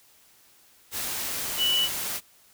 sine tone in noise, 2960 Hz, F#7, in tune, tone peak -21 dBFS, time 1.57-1.89 s, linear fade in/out 50 ms, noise white, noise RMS -31 dBFS, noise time 0.91-2.21 s, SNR +7 dB, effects white hiss -58 dBFS RMS until 2.53 s

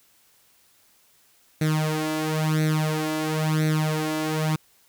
sawtooth tone with flanger, 155.56 Hz, D#3, in tune, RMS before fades -24 dBFS, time 1.61-4.56 s, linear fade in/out 5 ms, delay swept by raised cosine 0.49 to 2.99 ms, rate 0.98 Hz, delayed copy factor +0.8, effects white hiss -60 dBFS RMS until 4.88 s

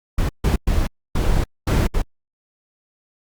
brown noise bursts at uneven times, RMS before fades -17 dBFS, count 6, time 0.18-0.29 / 0.44-0.56 / 0.67-0.87 / 1.15-1.44 / 1.67-1.87 / 1.94-2.02 s, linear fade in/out 5 ms, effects Opus 48 kbps

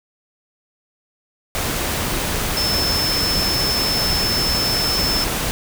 sine tone in noise, 5274 Hz, E8, in tune, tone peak -19 dBFS, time 2.57-5.24 s, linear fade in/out 0 ms, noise pink, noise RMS -22 dBFS, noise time 1.55-5.51 s, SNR 0 dB, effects none

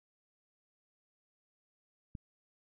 click, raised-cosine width 5 ms, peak -30 dBFS, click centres 2.152 s, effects none

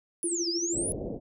sine exponential two-way sweep, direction down then up, 10510 to 4699 to 10510 Hz, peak -29 dBFS, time 0.23-0.92 s, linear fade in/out 0 ms, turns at 0.49 s
sine tone with tremolo, 340.7 Hz, F4, 43 cents flat, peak -27 dBFS, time 0.24-0.85 s, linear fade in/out 2 ms, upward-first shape sine, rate 13 Hz, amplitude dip 75%
white low-pass noise, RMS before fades -35 dBFS, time 0.72-1.2 s, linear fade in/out 50 ms, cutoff 600 Hz, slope 48 dB/octave
effects none

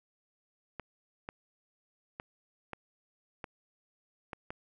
clicks, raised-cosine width 0.5 ms, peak -24 dBFS, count 7, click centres 0.797 / 1.289 / 2.199 / 2.733 / 3.442 / 4.332 / 4.505 s, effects none

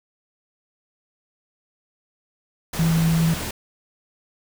sine tone in noise, 163.9 Hz, E3, 10 cents flat, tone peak -16 dBFS, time 2.79-3.34 s, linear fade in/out 5 ms, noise pink, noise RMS -29 dBFS, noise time 2.73-3.51 s, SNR +10 dB, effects none

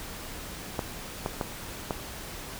clicks, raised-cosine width 1 ms, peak -14 dBFS, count 4, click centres 0.792 / 1.261 / 1.412 / 1.908 s, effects pink hiss -40 dBFS RMS until 2.59 s

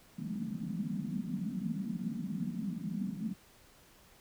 white band-pass noise, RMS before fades -37 dBFS, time 0.18-3.34 s, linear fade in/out 10 ms, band 170 to 230 Hz, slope 48 dB/octave, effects pink hiss -61 dBFS RMS until 4.2 s

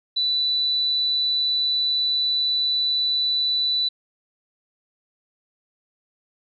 sine tone, 3974 Hz, B7, 10 cents sharp, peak -19 dBFS, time 0.16-3.89 s, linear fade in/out 10 ms, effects none

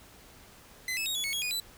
sawtooth tone with pitch steps, 2033 / 2604 / 3762 / 3401 / 2204 / 3323 / 2467 / 3979 Hz, B6 / E7 / A#7 / G#7 / C#7 / G#7 / D#7 / B7, +50 / -22 / +15 / +40 / -11 / 0 / -15 / +12 cents, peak -27 dBFS, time 0.88-1.6 s, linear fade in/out 2 ms, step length 90 ms, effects pink hiss -54 dBFS RMS until 1.77 s

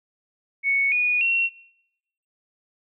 sine tone with pitch steps, 2217 / 2460 / 2729 Hz, C#7 / D#7 / F7, 0 / -20 / -41 cents, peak -18 dBFS, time 0.63-1.5 s, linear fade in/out 50 ms, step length 290 ms, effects noise-tail reverb RT60 0.9 s tail -23 dB re dry

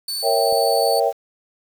sawtooth tone, 4490 Hz, C#8, 21 cents sharp, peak -21 dBFS, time 0.08-1 s, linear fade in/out 5 ms
sine chord, A# diminished seventh, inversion none, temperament equal, 466.2 / 554.4 / 659.3 / 784 Hz, A#4 / C#5 / E5 / G5, 0 / 0 / 0 / 0 cents, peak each -21 dBFS, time 0.22-1.13 s, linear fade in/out 50 ms
click, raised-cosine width 2 ms, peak -25 dBFS, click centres 0.526 s
effects 7-bit

